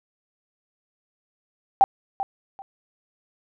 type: tone with echo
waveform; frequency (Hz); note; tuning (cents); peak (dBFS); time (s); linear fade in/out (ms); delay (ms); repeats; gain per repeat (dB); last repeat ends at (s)
sine; 784; G5; 0; -10; 1.81-1.84; 0; 390; 2; -13; 2.62
effects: none